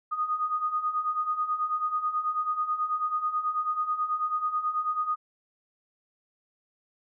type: beating tone pair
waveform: sine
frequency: 1232 / 1241.2 Hz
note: D#6 / D#6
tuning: -17 / -5 cents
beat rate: 9.2 Hz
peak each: -32 / -27 dBFS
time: 0.11-5.16 s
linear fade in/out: 20 ms
effects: none

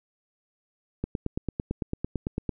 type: click train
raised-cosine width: 3 ms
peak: -15 dBFS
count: 14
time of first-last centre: 1.04-2.493 s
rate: 8.95 Hz
effects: none

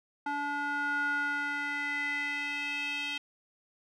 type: tone with band-pass filter sweep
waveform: square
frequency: 287.9 Hz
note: D4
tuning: 34 cents flat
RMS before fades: -33 dBFS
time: 0.26-3.18 s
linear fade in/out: 5 ms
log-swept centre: 1100 to 2900 Hz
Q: 4.8
effects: none

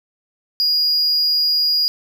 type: tone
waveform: triangle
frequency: 4872 Hz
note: D#8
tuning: 37 cents flat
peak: -13 dBFS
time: 0.6-1.88 s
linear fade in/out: 0 ms
effects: none

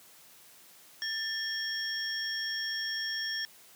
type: tone cluster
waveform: sine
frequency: 1776 / 3271 / 5500 Hz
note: A6 / G#7 / F8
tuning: +16 / -27 / -27 cents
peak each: -35 / -39 / -35 dBFS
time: 1.02-3.45 s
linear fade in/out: 0 ms
effects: white hiss -56 dBFS RMS until 3.75 s + high-pass 100 Hz 12 dB/octave

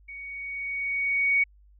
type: tone with level ramp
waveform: sine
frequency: 2238 Hz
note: C#7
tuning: 16 cents sharp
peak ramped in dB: -38 to -18 dBFS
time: 0.08-1.44 s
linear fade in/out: 10 ms
effects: added 50 Hz sine -53 dBFS peak until 1.79 s

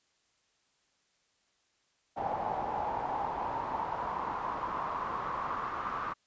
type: noise with band-pass filter sweep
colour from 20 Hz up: brown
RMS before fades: -35 dBFS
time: 2.16-6.14 s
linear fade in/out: 20 ms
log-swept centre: 790 to 1200 Hz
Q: 5.9
effects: white hiss -73 dBFS RMS until 6.26 s + resampled to 16000 Hz

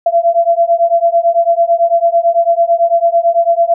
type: beating tone pair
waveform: sine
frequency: 674 / 683 Hz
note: E5 / F5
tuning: +38 / -39 cents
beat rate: 9 Hz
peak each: -11 dBFS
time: 0.06-3.74 s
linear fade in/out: 5 ms
effects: none

